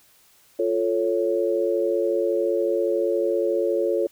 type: chord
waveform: sine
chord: F augmented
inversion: none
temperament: equal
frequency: 349.2 / 440 / 554.4 Hz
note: F4 / A4 / C#5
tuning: 0 / 0 / 0 cents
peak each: -24 dBFS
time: 0.59-4.07 s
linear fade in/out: 5 ms
effects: white hiss -57 dBFS RMS until 4.11 s